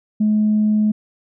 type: tone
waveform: sine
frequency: 213 Hz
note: G#3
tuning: 44 cents sharp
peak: -12 dBFS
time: 0.2-0.92 s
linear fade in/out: 10 ms
effects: tanh soft clip ceiling -9 dBFS